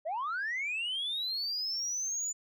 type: linear sweep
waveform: sine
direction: up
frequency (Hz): 587 to 7040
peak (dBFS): -30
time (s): 0.05-2.33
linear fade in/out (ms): 20
effects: tanh soft clip ceiling -29 dBFS